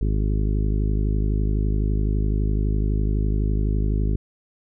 harmonic tone, 51.91 Hz, G#1, in tune, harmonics 1 / 2 / 3 / 4 / 5 / 6 / 7 / 8, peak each -20 / -26 / -30 / -32 / -34 / -36 / -37 / -38 dBFS, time 0.01-4.16 s, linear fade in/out 5 ms, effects none

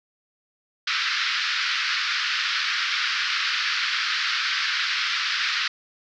pink band-pass noise, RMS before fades -25 dBFS, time 0.87-5.68 s, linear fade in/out 5 ms, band 1300 to 5200 Hz, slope 48 dB/octave, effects none

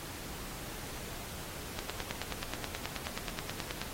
click train, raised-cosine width 0.2 ms, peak -17 dBFS, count 20, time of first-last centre 1.79-3.816 s, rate 9.38 Hz, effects pink hiss -44 dBFS RMS until 3.93 s + AAC 48 kbps

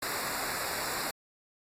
pink noise with comb filter, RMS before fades -35 dBFS, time 0.02-1.11 s, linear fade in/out 5 ms, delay 0.32 ms, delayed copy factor -0.9, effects AAC 48 kbps

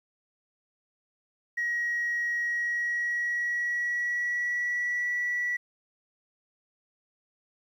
sine tone with pitch glide, 1900 to 1950 Hz, A#6 to B6, +33 to -23 cents, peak -25 dBFS, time 1.57-5.57 s, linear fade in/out 10 ms, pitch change +44 cents, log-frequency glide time 2.46-5.06 s, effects tanh soft clip ceiling -23 dBFS + 10-bit

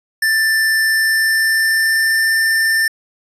square tone with pitch glide, 1772 to 1789.5 Hz, A6 to A6, +12 to +29 cents, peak -13 dBFS, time 0.22-2.88 s, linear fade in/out 5 ms, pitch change +17 cents, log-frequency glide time 0.81-2.3 s, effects resampled to 32000 Hz

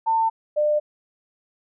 sine tone pair in turn, 898 / 599.3 Hz, A5 / D5, +35 / +35 cents, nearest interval perfect fifth, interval 700 cents, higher first, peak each -17 dBFS, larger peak neither, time 0.06-0.3 / 0.56-0.8 s, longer neither, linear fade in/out 20 ms, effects none

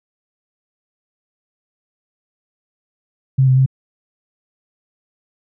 sine tone with pitch steps, 132.8 / 129.9 / 132.5 Hz, C3 / C3 / C3, +26 / -12 / +22 cents, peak -9 dBFS, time 3.38-3.662 s, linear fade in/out 10 ms, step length 94 ms, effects none

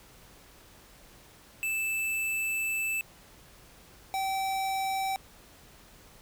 square tone pair in turn, 2637 / 771.9 Hz, E7 / G5, 0 / -27 cents, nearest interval octave + major sixth, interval 2127 cents, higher first, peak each -29 / -29 dBFS, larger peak neither, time 1.63-3.01 / 4.14-5.16 s, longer first, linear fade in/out 0 ms, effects added 50 Hz sine -64 dBFS peak until 6.21 s + pink hiss -55 dBFS RMS until 6.21 s

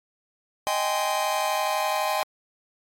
45% pulse chord, Ab major seventh, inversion second, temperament just, 623 / 778.7 / 830.6 / 1038.3 Hz, Eb5 / G5 / Ab5 / C6, +2 / -12 / 0 / -14 cents, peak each -29 dBFS, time 0.67-2.23 s, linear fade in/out 0 ms, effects AAC 48 kbps

